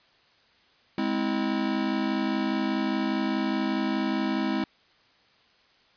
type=chord; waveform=square; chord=Ab augmented; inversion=none; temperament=just; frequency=207.7 / 259.6 / 324.5 Hz; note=Ab3 / C4 / E4; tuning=0 / -13 / -27 cents; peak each=-30 dBFS; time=0.98-4.64 s; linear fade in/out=2 ms; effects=white hiss -61 dBFS RMS until 5.96 s + resampled to 11025 Hz